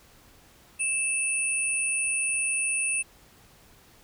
sine tone pair together, 2633 / 9383 Hz, E7 / D9, -3 / -3 cents, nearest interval octave + minor seventh, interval 2200 cents, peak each -27 dBFS, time 0.79-3.03 s, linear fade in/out 20 ms, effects pink hiss -56 dBFS RMS until 4.03 s

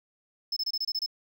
triangle tone bursts, 5230 Hz, E8, 15 cents flat, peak -26 dBFS, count 8, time 0.52-1.062 s, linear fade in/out 5 ms, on 45 ms, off 26 ms, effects none

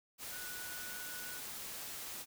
sine tone in noise, 1472 Hz, F#6, 9 cents flat, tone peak -48 dBFS, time 0.3-1.41 s, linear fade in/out 50 ms, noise white, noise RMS -45 dBFS, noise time 0.18-2.26 s, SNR -6 dB, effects none

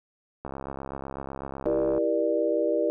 click train, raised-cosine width 1 ms, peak -21 dBFS, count 105, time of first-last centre 0.45-1.979 s, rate 68 Hz
sine chord, E half-diminished seventh, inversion none, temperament just, 329.6 / 395.6 / 474.7 / 593.3 Hz, E4 / G4 / Bb4 / D5, 0 / +16 / +31 / +18 cents, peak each -28 / -30 / -27 / -26 dBFS, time 1.66-2.9 s, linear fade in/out 0 ms
effects none

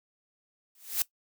blue noise with exponential growth, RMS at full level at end -24 dBFS, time 0.75-1.02 s, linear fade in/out 2 ms, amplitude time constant 58 ms, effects noise-tail reverb RT60 0.1 s tail -18 dB re dry

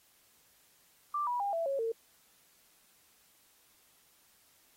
sine tone with pitch steps, 1178 / 973.6 / 804.6 / 665 / 549.6 / 454.2 Hz, D6 / B5 / G5 / E5 / C#5 / A#4, +5 / -25 / +45 / +15 / -15 / -45 cents, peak -30 dBFS, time 1.14-1.92 s, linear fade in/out 5 ms, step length 130 ms, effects white hiss -66 dBFS RMS until 4.76 s + AAC 48 kbps

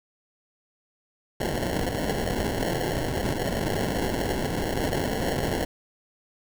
white noise with sample-and-hold, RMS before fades -27 dBFS, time 1.4-5.65 s, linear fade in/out 5 ms, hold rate 1225 Hz, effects none

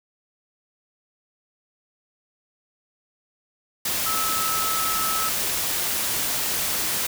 sine tone in noise, 1300 Hz, E6, 24 cents flat, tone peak -26 dBFS, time 4.06-5.29 s, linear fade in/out 5 ms, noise white, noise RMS -25 dBFS, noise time 3.85-7.07 s, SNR -4 dB, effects none

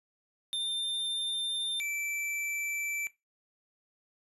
square tone pair in turn, 3597 / 2328 Hz, A7 / D7, +37 / -16 cents, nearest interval minor sixth, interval 753 cents, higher first, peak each -31 / -33 dBFS, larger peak first, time 0.53-1.8 / 1.8-3.07 s, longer neither, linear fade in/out 0 ms, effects noise-tail reverb RT60 0.2 s tail -18 dB re dry + resampled to 32000 Hz

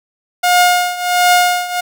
sawtooth tone with tremolo, 715 Hz, F5, 41 cents sharp, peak -3 dBFS, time 0.43-1.81 s, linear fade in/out 10 ms, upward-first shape triangle, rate 1.4 Hz, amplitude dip 85%, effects none

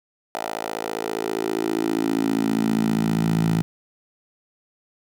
10% pulse tone with high-pass filter sweep, 55 Hz, A1, in tune, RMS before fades -23 dBFS, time 0.35-3.62 s, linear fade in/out 0 ms, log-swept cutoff 620 to 150 Hz, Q 3.7, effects none

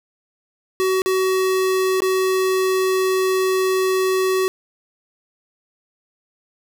square tone with dropouts, 376.4 Hz, F#4, 30 cents sharp, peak -17 dBFS, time 0.8-4.48 s, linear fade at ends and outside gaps 0 ms, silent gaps 1.019-1.06 / 2.004-2.02 s, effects none

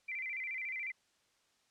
sine tone with vibrato, 2192 Hz, C#7, 20 cents flat, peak -37 dBFS, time 0.08-0.92 s, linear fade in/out 10 ms, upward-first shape square, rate 14 Hz, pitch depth 120 cents each way, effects white hiss -73 dBFS RMS until 1.7 s + low-pass 7000 Hz 12 dB/octave

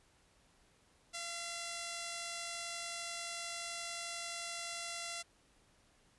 5% pulse tone pair together, 684.8 / 2003 Hz, F5 / B6, -34 / +24 cents, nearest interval octave + perfect fifth, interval 1858 cents, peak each -30 / -37 dBFS, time 1.13-5.23 s, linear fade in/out 20 ms, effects pink hiss -69 dBFS RMS until 6.18 s + resampled to 24000 Hz

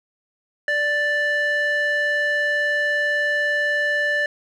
square tone with band-pass filter, 587.3 Hz, D5, in tune, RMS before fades -21 dBFS, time 0.68-4.26 s, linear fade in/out 2 ms, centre 1500 Hz, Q 6.3, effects none

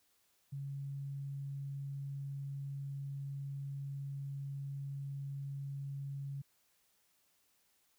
sine tone, 139.1 Hz, C#3, 6 cents sharp, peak -39 dBFS, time 0.52-6.42 s, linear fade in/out 10 ms, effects white hiss -74 dBFS RMS until 7.98 s

